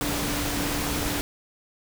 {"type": "tone in noise", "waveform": "sine", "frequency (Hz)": 290, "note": "D4", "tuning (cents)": -22, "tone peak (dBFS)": -31, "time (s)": [0.01, 1.21], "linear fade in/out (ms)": 0, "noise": "pink", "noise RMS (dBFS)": -28, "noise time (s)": [0.01, 1.21], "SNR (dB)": -6, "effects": []}